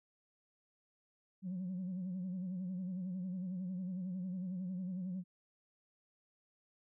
sine tone with vibrato, 183.8 Hz, F#3, 11 cents flat, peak -36 dBFS, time 1.42-5.24 s, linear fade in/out 50 ms, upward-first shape sine, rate 11 Hz, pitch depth 70 cents each way, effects tanh soft clip ceiling -35 dBFS

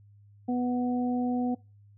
harmonic tone, 246.9 Hz, B3, in tune, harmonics 1 / 2 / 3, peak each -26 / -37 / -35 dBFS, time 0.48-1.55 s, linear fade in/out 10 ms, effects noise-tail reverb RT60 0.3 s tail -23 dB re dry + added 102 Hz sine -53 dBFS peak until 1.97 s

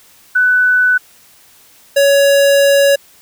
sine / square tone pair in turn, 1495 / 560 Hz, F#6 / C#5, +17 / +18 cents, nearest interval octave + perfect fourth, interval 1699 cents, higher first, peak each -8 dBFS, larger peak neither, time 0.35-0.98 / 1.96-2.96 s, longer second, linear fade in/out 10 ms, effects white hiss -46 dBFS RMS until 3.21 s

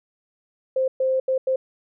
sine tone bursts at uneven times, 523.3 Hz, C5, in tune, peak -18 dBFS, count 4, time 0.76-0.88 / 1-1.2 / 1.28-1.38 / 1.47-1.56 s, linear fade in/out 5 ms, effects none

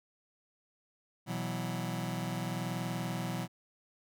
sawtooth chord, B suspended fourth, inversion none, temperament just, 123.47 / 164.63 / 185.21 Hz, B2 / E3 / F#3, 0 / -2 / +2 cents, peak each -34 dBFS, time 1.26-3.48 s, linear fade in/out 50 ms, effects none

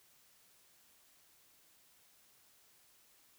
silence, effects white hiss -67 dBFS RMS until 3.38 s

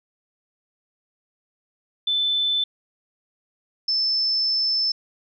sine tone pair in turn, 3520 / 5274 Hz, A7 / E8, 0 / 0 cents, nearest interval perfect fifth, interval 700 cents, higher second, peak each -19 dBFS, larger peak neither, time 2.07-2.64 / 3.88-4.92 s, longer second, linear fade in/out 5 ms, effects none

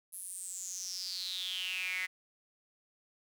sawtooth tone with high-pass filter sweep, 184.5 Hz, F#3, 5 cents flat, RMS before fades -39 dBFS, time 0.12-2.07 s, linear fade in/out 20 ms, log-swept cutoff 11000 to 2000 Hz, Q 9.1, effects none

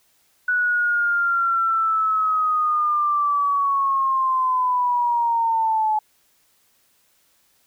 sine linear sweep, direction down, 1480 to 854 Hz, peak -17 dBFS, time 0.48-5.99 s, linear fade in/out 5 ms, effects white hiss -62 dBFS RMS until 7.66 s

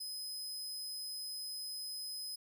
sawtooth tone, 5050 Hz, D#8, 25 cents sharp, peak -38 dBFS, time 0-2.36 s, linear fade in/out 10 ms, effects 13-bit

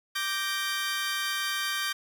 20% pulse chord, G minor, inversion second, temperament equal, 1174.7 / 1568 / 1864.7 Hz, D6 / G6 / Bb6, 0 / 0 / 0 cents, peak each -29 / -26 / -30 dBFS, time 0.15-1.93 s, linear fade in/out 10 ms, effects none

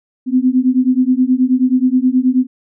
sine beating tone pair, 250.7 / 260.1 Hz, B3 / C4, +26 / -10 cents, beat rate 9.4 Hz, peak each -13 dBFS, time 0.26-2.47 s, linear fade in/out 50 ms, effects none

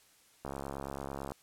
click train, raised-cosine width 1 ms, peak -25 dBFS, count 61, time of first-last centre 0.45-1.32 s, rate 69 Hz, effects white hiss -64 dBFS RMS until 1.42 s + low-pass 12000 Hz 12 dB/octave

